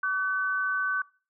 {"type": "tone pair together", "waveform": "sine", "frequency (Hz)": [1148.7, 1515], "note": ["D6", "F#6"], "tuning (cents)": [-39, 40], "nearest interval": "perfect fourth", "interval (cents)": 479, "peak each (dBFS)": [-30, -26], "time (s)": [0.03, 1.02], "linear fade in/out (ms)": 5, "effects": ["noise-tail reverb RT60 0.4 s tail -24 dB re dry"]}